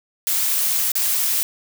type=noise with dropouts; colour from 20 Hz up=blue; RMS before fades=-20 dBFS; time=0.27-1.43 s; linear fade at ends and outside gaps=0 ms; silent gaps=0.918-0.954 s; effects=none